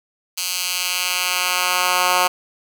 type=tone with high-pass filter sweep; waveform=10% pulse; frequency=180.8 Hz; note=F#3; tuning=40 cents flat; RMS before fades=-20 dBFS; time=0.37-2.28 s; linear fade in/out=10 ms; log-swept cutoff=4200 to 900 Hz; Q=0.92; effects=none